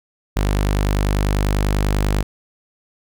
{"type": "tone", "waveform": "sawtooth", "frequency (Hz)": 50.1, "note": "G1", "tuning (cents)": 38, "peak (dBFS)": -12, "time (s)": [0.36, 2.23], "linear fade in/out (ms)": 10, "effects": []}